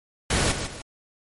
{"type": "noise with echo", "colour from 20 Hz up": "pink", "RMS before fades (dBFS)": -22, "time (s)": [0.3, 0.52], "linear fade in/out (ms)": 5, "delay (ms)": 150, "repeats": 2, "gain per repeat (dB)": -8, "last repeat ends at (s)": 0.82, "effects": ["MP3 48 kbps"]}